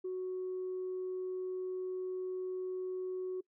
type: tone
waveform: sine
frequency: 370 Hz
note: F#4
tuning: in tune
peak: -34 dBFS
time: 0.04-3.41 s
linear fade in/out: 10 ms
effects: noise-tail reverb RT60 0.1 s tail -23 dB re dry + tanh soft clip ceiling -32 dBFS